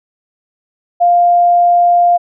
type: tone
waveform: sine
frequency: 700 Hz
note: F5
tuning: 4 cents sharp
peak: -6 dBFS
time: 1-2.18 s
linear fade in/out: 20 ms
effects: none